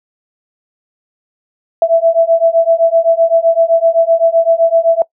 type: beating tone pair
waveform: sine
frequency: 659 / 666.8 Hz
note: E5 / E5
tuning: -1 / +20 cents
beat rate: 7.8 Hz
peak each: -10 dBFS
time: 1.82-5.02 s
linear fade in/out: 2 ms
effects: noise-tail reverb RT60 0.1 s tail -22 dB re dry